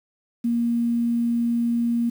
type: tone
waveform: sine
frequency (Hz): 235.2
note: A#3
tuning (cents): +16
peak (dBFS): -19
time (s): 0.44-2.1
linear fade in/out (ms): 10
effects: 8-bit